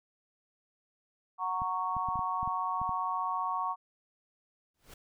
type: chord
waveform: sine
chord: F# major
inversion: none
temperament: just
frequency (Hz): 740 / 925 / 1110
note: F#5 / A#5 / C#6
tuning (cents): 0 / -14 / +2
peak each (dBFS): -37 / -35 / -32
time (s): 1.38-3.76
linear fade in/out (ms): 50
type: clicks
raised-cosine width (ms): 5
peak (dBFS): -30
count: 9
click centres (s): 1.619 / 1.967 / 2.087 / 2.157 / 2.192 / 2.43 / 2.476 / 2.816 / 2.893
type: noise with exponential growth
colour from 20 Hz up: pink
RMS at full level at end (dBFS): -46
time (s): 4.74-4.94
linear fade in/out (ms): 5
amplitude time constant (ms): 43
effects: none